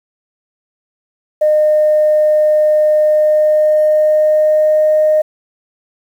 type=tone with pitch glide; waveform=sine; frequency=610 to 616 Hz; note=D#5 to D#5; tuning=-34 to -17 cents; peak=-7 dBFS; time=1.41-5.22 s; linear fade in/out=10 ms; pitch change=+17 cents; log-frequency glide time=3.03-4.93 s; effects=tanh soft clip ceiling -3 dBFS + 7-bit